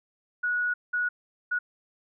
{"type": "tone bursts at uneven times", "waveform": "sine", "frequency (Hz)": 1461, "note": "F#6", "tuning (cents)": -22, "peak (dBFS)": -24, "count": 3, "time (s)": [[0.43, 0.74], [0.93, 1.09], [1.51, 1.59]], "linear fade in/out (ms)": 10, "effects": []}